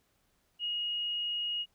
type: tone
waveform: sine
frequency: 2878 Hz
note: F#7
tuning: 49 cents flat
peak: -31 dBFS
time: 0.59-1.66 s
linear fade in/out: 50 ms
effects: pink hiss -73 dBFS RMS until 1.74 s